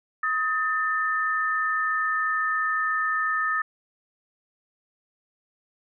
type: tone pair together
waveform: sine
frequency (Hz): 1262.9 / 1786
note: D#6 / A6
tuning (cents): +25 / +25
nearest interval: tritone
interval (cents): 600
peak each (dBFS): -25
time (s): 0.23-3.62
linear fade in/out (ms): 5
effects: none